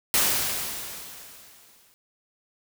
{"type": "noise with exponential decay", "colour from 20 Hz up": "white", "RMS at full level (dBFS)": -20, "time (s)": [0.14, 1.94], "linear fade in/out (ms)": 0, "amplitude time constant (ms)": 390, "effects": []}